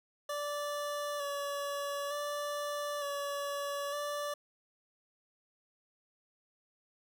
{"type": "tone with vibrato", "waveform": "25% pulse", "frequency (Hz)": 576, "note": "D5", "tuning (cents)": -34, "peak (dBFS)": -31, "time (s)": [0.29, 4.34], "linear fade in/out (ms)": 5, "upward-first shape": "square", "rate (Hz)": 0.55, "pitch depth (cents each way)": 22, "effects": []}